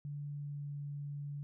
sine tone with pitch glide, 144.9 to 143.9 Hz, D3 to D3, -23 to -35 cents, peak -39 dBFS, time 0.05-1.43 s, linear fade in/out 0 ms, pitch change -12 cents, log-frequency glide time 0.29-0.73 s, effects none

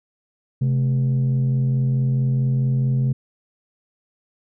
sine tone pair together, 132.5 / 217.1 Hz, C3 / A3, +22 / -23 cents, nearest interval major sixth, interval 855 cents, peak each -15 / -25 dBFS, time 0.61-3.13 s, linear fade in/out 10 ms, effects tanh soft clip ceiling -14 dBFS

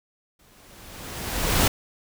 pink noise with exponential growth, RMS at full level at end -18 dBFS, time 0.39-1.68 s, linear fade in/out 5 ms, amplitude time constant 280 ms, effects none

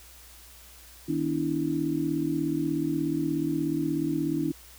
sine tone cluster, 156.5 / 246.4 / 289.9 / 326.6 Hz, D#3 / B3 / D4 / E4, +10 / -4 / -22 / -16 cents, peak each -33 / -36 / -28 / -29 dBFS, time 1.08-4.52 s, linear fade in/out 10 ms, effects added 60 Hz sine -53 dBFS peak until 4.78 s + white hiss -51 dBFS RMS until 4.78 s

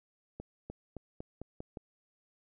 accelerating click train, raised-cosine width 2 ms, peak -28 dBFS, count 7, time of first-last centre 0.4-1.772 s, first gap 300 ms, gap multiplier 0.89, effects none

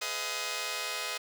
5% pulse chord, F half-diminished seventh, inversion first, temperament just, 419.1 / 502.9 / 628.6 / 698.5 Hz, Ab4 / Cb5 / Eb5 / F5, +16 / +31 / +18 / 0 cents, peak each -30 / -27 / -27 / -30 dBFS, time 0.01-1.18 s, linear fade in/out 10 ms, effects none

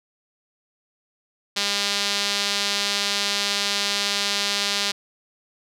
sawtooth tone with band-pass filter, 201.8 Hz, G#3, 49 cents flat, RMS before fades -24 dBFS, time 1.56-4.92 s, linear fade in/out 10 ms, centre 4300 Hz, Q 1.7, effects none

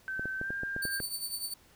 sine tone with pitch glide, 1542 to 1597.3 Hz, G6 to G6, -29 to +32 cents, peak -33 dBFS, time 0.08-1 s, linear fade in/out 0 ms, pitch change +61 cents, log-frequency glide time 0.38-0.52 s
clicks, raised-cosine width 2 ms, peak -25 dBFS, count 8, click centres 0.195 / 0.256 / 0.414 / 0.505 / 0.634 / 0.764 / 0.853 / 1.003 s
15% pulse tone with tremolo, 4527 Hz, C#8, 36 cents sharp, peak -25 dBFS, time 0.82-1.54 s, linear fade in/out 5 ms, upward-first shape triangle, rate 10 Hz, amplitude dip 75%
effects pink hiss -61 dBFS RMS until 1.75 s

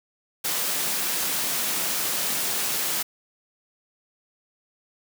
white high-pass noise, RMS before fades -26 dBFS, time 0.44-3.03 s, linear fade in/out 10 ms, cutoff 130 Hz, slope 48 dB/octave, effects none

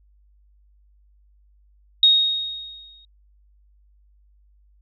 sine tone with exponential decay, 3740 Hz, A#7, 5 cents sharp, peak -9 dBFS, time 2.03-3.05 s, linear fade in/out 2 ms, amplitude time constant 220 ms, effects added 50 Hz sine -54 dBFS peak until 4.81 s

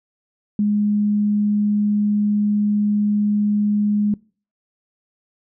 sine tone, 207.7 Hz, G#3, in tune, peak -15 dBFS, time 0.59-4.14 s, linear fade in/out 2 ms, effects noise-tail reverb RT60 0.4 s tail -24 dB re dry

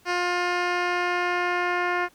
10% pulse tone with low-pass filter sweep, 354.6 Hz, F4, 26 cents sharp, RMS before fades -25 dBFS, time 0.05-2.09 s, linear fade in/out 50 ms, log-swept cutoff 4500 to 2100 Hz, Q 1.1, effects pink hiss -58 dBFS RMS until 2.14 s

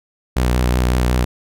sawtooth tone with vibrato, 61.74 Hz, B1, in tune, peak -10 dBFS, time 0.36-1.25 s, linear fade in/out 10 ms, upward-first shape sine, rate 5.4 Hz, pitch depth 29 cents each way, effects none

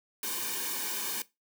white noise with comb filter, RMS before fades -34 dBFS, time 0.23-1.22 s, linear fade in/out 2 ms, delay 1.5 ms, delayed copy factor -0.95, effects noise-tail reverb RT60 0.2 s tail -18 dB re dry + high-pass 200 Hz 12 dB/octave

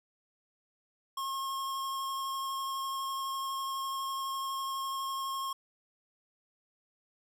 square tone with vibrato, 1079 Hz, C#6, 47 cents flat, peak -34 dBFS, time 1.17-5.53 s, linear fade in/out 5 ms, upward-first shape triangle, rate 12 Hz, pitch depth 12 cents each way, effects none

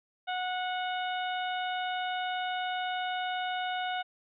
harmonic tone, 733 Hz, F#5, 16 cents flat, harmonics 1 / 2 / 3 / 4 / 5, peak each -32 / -37 / -43 / -41 / -43 dBFS, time 0.27-4.03 s, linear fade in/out 20 ms, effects none

